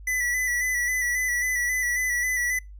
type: tone with vibrato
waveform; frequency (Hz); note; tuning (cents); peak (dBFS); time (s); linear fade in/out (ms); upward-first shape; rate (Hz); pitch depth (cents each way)
square; 1975.5; B6; 0; -24; 0.07-2.59; 5; square; 3.7; 28
effects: noise-tail reverb RT60 0.2 s tail -24 dB re dry + added 50 Hz sine -40 dBFS peak until 2.79 s